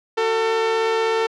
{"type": "tone pair together", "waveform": "sawtooth", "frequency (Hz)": [373, 448.6], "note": ["F#4", "A4"], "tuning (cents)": [14, 34], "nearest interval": "minor third", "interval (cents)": 320, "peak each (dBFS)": [-25, -14], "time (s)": [0.17, 1.27], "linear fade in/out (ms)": 10, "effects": ["low-pass 4000 Hz 12 dB/octave"]}